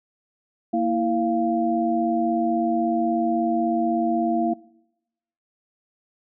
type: tone cluster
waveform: sine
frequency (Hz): 232.3 / 328.6 / 693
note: A#3 / E4 / F5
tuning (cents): -6 / -5 / -14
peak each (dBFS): -24 / -24 / -23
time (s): 0.73-4.54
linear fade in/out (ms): 10
effects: noise-tail reverb RT60 0.9 s tail -23 dB re dry